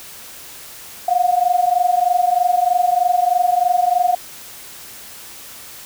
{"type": "tone pair together", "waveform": "sine", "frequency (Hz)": [705.8, 729], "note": ["F5", "F#5"], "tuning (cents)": [18, -26], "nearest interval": "minor second", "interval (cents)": 56, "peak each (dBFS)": -16, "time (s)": [1.08, 4.15], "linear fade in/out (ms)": 5, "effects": ["white hiss -37 dBFS RMS until 5.85 s"]}